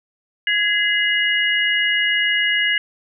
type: tone cluster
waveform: sine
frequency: 1672 / 2050 / 2883 Hz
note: G#6 / C7 / F#7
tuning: +11 / -36 / -46 cents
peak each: -20 dBFS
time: 0.47-2.78 s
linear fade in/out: 2 ms
effects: none